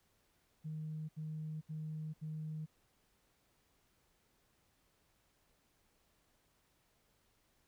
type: tone bursts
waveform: sine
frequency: 155.56 Hz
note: D#3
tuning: in tune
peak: -39 dBFS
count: 4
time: 0.64-2.662 s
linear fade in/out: 20 ms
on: 450 ms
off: 74 ms
effects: tanh soft clip ceiling -35 dBFS + pink hiss -75 dBFS RMS until 7.67 s